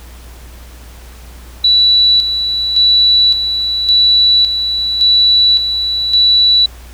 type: tone with tremolo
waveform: sine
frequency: 3945 Hz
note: B7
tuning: 3 cents flat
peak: -6 dBFS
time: 1.64-6.66 s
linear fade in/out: 5 ms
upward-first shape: square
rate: 0.89 Hz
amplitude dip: 55%
effects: added 60 Hz sine -32 dBFS peak until 6.93 s + pink hiss -40 dBFS RMS until 6.93 s